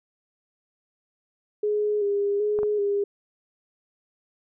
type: tone with vibrato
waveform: sine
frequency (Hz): 411.7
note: G#4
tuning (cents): -15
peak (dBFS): -21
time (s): 1.63-3.04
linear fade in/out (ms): 5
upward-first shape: square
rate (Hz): 1.3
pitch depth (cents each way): 31
type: clicks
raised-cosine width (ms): 1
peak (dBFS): -21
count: 2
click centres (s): 2.589 / 2.632
effects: none